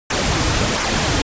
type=noise with flanger; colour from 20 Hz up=pink; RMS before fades=-18 dBFS; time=0.1-1.22 s; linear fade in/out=5 ms; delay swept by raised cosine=0.24 to 5.24 ms; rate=1.4 Hz; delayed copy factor=-0.5; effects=resampled to 16000 Hz